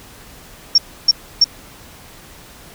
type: tone bursts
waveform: sine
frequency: 5500 Hz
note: F8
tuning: 27 cents flat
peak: -6 dBFS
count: 3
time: 0.75-1.443 s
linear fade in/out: 5 ms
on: 31 ms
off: 300 ms
effects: pink hiss -41 dBFS RMS until 2.74 s